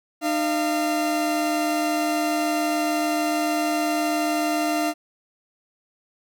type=tone pair together; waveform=40% pulse; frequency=304.5 / 688.3 Hz; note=D#4 / F5; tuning=-37 / -25 cents; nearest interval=octave + major second; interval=1412 cents; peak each=-23 dBFS; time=0.21-4.94 s; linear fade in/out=50 ms; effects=none